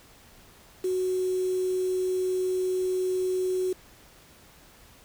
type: tone with quantisation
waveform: sine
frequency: 370 Hz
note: F#4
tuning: in tune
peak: -24 dBFS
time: 0.84-3.73 s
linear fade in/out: 5 ms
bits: 7
effects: pink hiss -54 dBFS RMS until 5.04 s